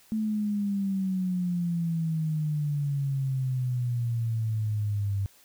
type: exponential sweep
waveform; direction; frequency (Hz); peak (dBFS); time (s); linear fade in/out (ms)
sine; down; 220 to 98; -25; 0.12-5.26; 0
effects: white hiss -58 dBFS RMS until 5.44 s

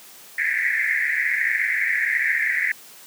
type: band-pass noise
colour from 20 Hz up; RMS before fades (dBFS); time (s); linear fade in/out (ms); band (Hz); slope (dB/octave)
pink; -22; 0.38-2.72; 5; 1700 to 2200; 96
effects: white hiss -45 dBFS RMS until 3.06 s + high-pass 150 Hz 12 dB/octave

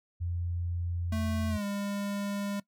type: tone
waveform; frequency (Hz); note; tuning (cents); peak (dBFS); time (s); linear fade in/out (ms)
sine; 86.7; F2; -12; -30; 0.2-1.58; 20
type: tone with pitch glide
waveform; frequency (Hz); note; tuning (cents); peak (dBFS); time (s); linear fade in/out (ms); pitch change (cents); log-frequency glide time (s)
square; 220 to 201.7; A3 to G3; 0 to +50; -32; 1.12-2.6; 5; -150; 1.49-1.64
effects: noise-tail reverb RT60 0.1 s tail -20 dB re dry

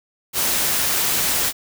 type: noise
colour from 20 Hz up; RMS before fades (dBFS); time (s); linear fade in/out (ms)
white; -20; 0.33-1.53; 50
effects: none

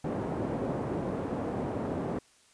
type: band-pass noise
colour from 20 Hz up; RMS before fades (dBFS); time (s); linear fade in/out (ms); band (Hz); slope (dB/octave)
pink; -33; 0.04-2.19; 5; 150 to 640; 12
effects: white hiss -62 dBFS RMS until 2.53 s + resampled to 22050 Hz

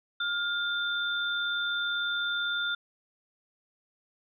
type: tone pair together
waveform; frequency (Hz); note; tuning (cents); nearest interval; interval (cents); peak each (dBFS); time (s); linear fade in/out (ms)
sine; 1411 / 3562; F6 / A7; +17 / +21; octave + major third; 1604; -29 / -32; 0.2-2.75; 5
effects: none

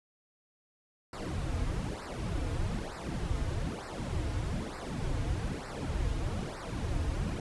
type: noise with flanger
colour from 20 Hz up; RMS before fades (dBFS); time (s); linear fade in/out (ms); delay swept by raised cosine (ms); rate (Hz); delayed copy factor
brown; -34; 1.13-7.4; 2; 0.3 to 5.3; 1.1; -0.85
effects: resampled to 24000 Hz

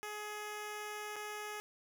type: tone with dropouts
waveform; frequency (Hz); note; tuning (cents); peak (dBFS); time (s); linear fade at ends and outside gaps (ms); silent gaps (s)
10% pulse; 420.4; G#4; +21; -33; 0.03-1.6; 0; 1.159-1.164
effects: none

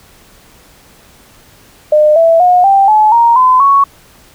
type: tone with pitch steps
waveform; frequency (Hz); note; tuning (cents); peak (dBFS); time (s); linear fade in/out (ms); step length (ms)
sine; 606 / 660.8 / 720.7 / 785.9 / 857 / 934.6 / 1019.2 / 1111.4; D#5 / E5 / F#5 / G5 / A5 / A#5 / C6 / C#6; -46 / +4 / -46 / +4 / -46 / +4 / -46 / +4; -4; 1.92-3.84; 5; 240
effects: pink hiss -43 dBFS RMS until 4.34 s

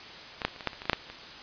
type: clicks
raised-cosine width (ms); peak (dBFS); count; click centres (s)
0.3; -17 / -8 / -27 / -29 / -23 / -10 / -26 / -23 / -22 / -6 / -8 / -25; 12; 0.418 / 0.45 / 0.482 / 0.562 / 0.608 / 0.673 / 0.732 / 0.819 / 0.855 / 0.897 / 0.932 / 1.1
effects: white hiss -44 dBFS RMS until 1.42 s + resampled to 11025 Hz

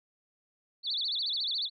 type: tone with vibrato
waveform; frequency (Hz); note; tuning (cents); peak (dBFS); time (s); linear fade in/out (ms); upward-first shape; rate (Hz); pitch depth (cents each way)
sine; 3951; B7; 0; -29; 0.83-1.7; 50; sine; 14; 260
effects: none

